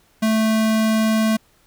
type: tone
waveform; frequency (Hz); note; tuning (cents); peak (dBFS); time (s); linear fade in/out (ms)
square; 219.8; A3; -2; -16; 0.22-1.37; 10
effects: pink hiss -58 dBFS RMS until 1.66 s